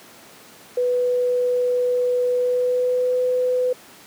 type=tone with pitch glide; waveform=sine; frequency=494.7 to 501.9 Hz; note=B4 to B4; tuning=+3 to +28 cents; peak=-17 dBFS; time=0.77-3.73 s; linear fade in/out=5 ms; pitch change=+25 cents; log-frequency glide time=2.33-3.22 s; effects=pink hiss -45 dBFS RMS until 4.06 s + high-pass 200 Hz 12 dB/octave